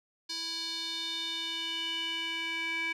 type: tone with band-pass filter sweep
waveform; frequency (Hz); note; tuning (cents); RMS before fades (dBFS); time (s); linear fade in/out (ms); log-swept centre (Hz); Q
square; 329.6; E4; 0; -35; 0.29-2.93; 10; 4600 to 2300; 4.9
effects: none